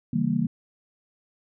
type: chord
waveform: sine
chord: C# diminished seventh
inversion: none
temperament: equal with one note detuned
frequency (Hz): 138.59 / 164.81 / 198.96 / 233.1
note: C#3 / E3 / G3 / Bb3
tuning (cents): 0 / 0 / +26 / 0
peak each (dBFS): -30 / -27 / -27 / -25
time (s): 0.13-0.47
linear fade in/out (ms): 5
effects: none